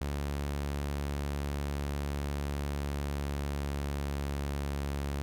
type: tone with pitch glide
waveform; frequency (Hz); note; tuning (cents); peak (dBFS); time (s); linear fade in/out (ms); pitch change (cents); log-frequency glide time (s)
sawtooth; 71.4 to 70.66; D2 to C#2; -48 to +34; -28; 0.01-5.22; 0; -18; 2.7-4.71
effects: none